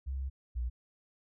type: tone pair in turn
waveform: sine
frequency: 66.8 / 60.28 Hz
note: C2 / B1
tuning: +36 / -41 cents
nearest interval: major second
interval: 177 cents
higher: first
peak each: -33 / -31 dBFS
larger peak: second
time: 0.06-0.3 / 0.55-0.7 s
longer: first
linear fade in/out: 20 ms
effects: none